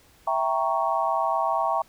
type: chord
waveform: sine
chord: E diminished seventh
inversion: none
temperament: equal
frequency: 659.3 / 784 / 932.3 / 1108.7 Hz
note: E5 / G5 / Bb5 / Db6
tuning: 0 / 0 / 0 / 0 cents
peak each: -27 dBFS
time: 0.27-1.82 s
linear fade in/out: 5 ms
effects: pink hiss -57 dBFS RMS until 1.88 s